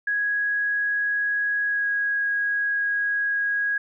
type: tone with pitch glide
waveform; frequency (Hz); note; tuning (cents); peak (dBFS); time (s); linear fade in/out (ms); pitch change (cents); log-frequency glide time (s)
sine; 1661.2 to 1649.7; G#6 to G#6; 0 to -12; -21; 0.07-3.78; 5; -12; 1.67-1.87
effects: none